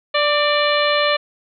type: harmonic tone with a mistuned harmonic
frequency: 587.3 Hz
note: D5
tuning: in tune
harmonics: 1 / 2 / 3 / 4 / 5 / 6 / 7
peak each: -18 / -21 / -23 / -24 / -25 / -26 / -26 dBFS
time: 0.14-1.17 s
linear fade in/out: 10 ms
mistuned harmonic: 3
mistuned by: +31 cents
effects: none